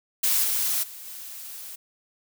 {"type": "noise with level steps", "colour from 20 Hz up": "blue", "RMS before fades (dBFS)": [-22, -25, -41, -39], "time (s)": [0.23, 1.76], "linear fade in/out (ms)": 10, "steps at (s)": [0.43, 0.82, 1.05], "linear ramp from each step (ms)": 20, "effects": []}